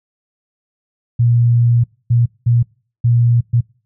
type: tone bursts at uneven times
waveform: sine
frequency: 118.9 Hz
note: A#2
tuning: 35 cents sharp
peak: -9 dBFS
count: 5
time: 1.19-1.84 / 2.1-2.26 / 2.46-2.63 / 3.04-3.41 / 3.53-3.61 s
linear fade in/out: 10 ms
effects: noise-tail reverb RT60 0.4 s tail -25 dB re dry